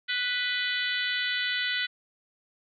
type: harmonic tone with a mistuned harmonic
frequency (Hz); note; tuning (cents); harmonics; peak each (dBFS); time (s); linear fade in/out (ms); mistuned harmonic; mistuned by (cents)
493.9; B4; 0; 3 / 4 / 5 / 6 / 7 / 8 / 9; -32 / -31 / -38 / -34 / -35 / -35 / -43; 0.08-1.87; 20; 6; +32
effects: none